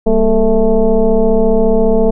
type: tone with frequency modulation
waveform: sine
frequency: 232.3 Hz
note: A#3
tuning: 6 cents flat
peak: -7 dBFS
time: 0.06-2.11 s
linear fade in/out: 10 ms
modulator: 215 Hz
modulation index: 1.8
effects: none